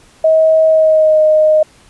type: tone with pitch glide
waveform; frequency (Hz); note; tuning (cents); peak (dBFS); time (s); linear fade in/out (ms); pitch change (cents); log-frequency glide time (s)
sine; 637 to 619.2; D#5 to D#5; +41 to -9; -6; 0.24-1.63; 5; -50; 0.67-1.21
effects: pink hiss -46 dBFS RMS until 1.89 s + resampled to 24000 Hz